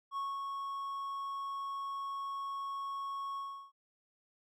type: tone with ADSR envelope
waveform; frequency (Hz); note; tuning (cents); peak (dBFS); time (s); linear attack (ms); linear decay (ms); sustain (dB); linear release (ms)
triangle; 1103; C#6; -9; -32; 0.11-3.72; 58; 210; -3; 350
effects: none